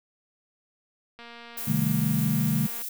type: click train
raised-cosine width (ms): 0.3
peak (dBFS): -29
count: 384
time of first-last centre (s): 1.19-2.82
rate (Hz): 235
type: noise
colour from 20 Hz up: violet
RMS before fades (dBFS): -34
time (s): 1.57-2.89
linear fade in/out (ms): 5
type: chord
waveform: sine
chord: A half-diminished seventh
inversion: first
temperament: equal with one note detuned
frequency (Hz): 130.81 / 155.56 / 196 / 221.4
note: C3 / Eb3 / G3 / A3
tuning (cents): 0 / 0 / 0 / +11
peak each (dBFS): -29 / -26 / -29 / -27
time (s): 1.67-2.67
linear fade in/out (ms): 10
effects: none